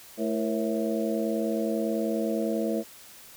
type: harmonic tone with a mistuned harmonic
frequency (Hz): 110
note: A2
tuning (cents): 0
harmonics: 2 / 3 / 4 / 5 / 6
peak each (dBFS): -29 / -31 / -32 / -33 / -34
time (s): 0.17-2.84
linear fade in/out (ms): 50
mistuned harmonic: 4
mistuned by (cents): +120
effects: white hiss -49 dBFS RMS until 3.36 s